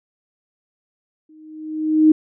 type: tone with exponential growth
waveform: sine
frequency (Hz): 311.1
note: D#4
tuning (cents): 0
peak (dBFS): -6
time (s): 1.29-2.12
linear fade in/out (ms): 5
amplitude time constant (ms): 180
effects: none